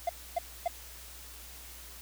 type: tone bursts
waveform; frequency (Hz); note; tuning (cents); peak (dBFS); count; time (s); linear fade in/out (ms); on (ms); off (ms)
triangle; 692; F5; -16; -24; 3; 0.07-0.679; 5; 23; 270
effects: added 60 Hz sine -51 dBFS peak until 2.01 s + white hiss -49 dBFS RMS until 2.01 s